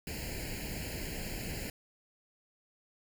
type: noise with comb filter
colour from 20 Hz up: pink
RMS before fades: -39 dBFS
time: 0.07-1.7 s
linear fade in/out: 2 ms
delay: 0.42 ms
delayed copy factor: +1
effects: none